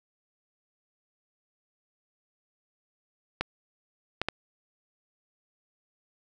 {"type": "clicks", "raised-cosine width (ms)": 0.3, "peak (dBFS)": -11, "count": 3, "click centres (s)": [3.41, 4.216, 4.286], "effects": []}